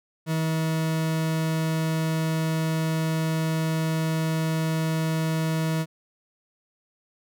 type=tone; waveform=40% pulse; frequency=160 Hz; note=D#3; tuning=49 cents sharp; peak=-22 dBFS; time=0.26-5.86 s; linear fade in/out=50 ms; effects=none